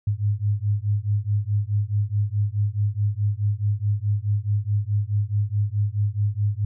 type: beating tone pair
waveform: sine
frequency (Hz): 101.1 / 105.8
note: G#2 / G#2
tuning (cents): -46 / +33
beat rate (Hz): 4.7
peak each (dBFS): -23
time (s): 0.07-6.65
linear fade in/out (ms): 5
effects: none